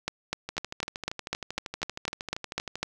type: two click trains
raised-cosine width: 0.2 ms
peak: -11 / -17 dBFS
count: 12 / 30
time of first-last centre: 0.08-2.83 / 0.49-2.756 s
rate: 4 / 12.8 Hz
effects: none